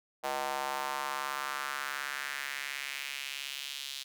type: tone with high-pass filter sweep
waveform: square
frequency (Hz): 69.3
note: C#2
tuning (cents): 0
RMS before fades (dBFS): -37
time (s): 0.23-4.04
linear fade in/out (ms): 20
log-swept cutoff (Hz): 700 to 3600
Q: 2.3
effects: none